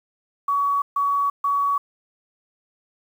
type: tone bursts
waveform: sine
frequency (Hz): 1129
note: C#6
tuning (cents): +31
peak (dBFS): -18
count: 3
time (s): 0.48-1.78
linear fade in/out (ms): 5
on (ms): 340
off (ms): 140
effects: 8-bit